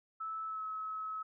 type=tone with pitch glide; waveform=sine; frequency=1309 to 1288 Hz; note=E6 to E6; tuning=-13 to -41 cents; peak=-37 dBFS; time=0.2-1.23 s; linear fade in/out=10 ms; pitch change=-28 cents; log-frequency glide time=0.46-0.63 s; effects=none